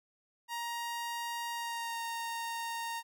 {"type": "tone with pitch glide", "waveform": "sawtooth", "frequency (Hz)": [940, 925.5], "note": ["A#5", "A#5"], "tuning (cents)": [14, -13], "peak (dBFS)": -32, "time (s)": [0.48, 3.03], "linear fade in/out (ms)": 50, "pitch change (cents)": -27, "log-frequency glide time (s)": [1.52, 1.99], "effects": []}